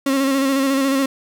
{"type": "tone with vibrato", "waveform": "35% pulse", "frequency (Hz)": 271.4, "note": "C#4", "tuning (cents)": -36, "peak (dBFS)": -14, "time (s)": [0.06, 1.06], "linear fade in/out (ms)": 5, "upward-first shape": "square", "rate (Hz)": 14, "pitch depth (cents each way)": 30, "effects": []}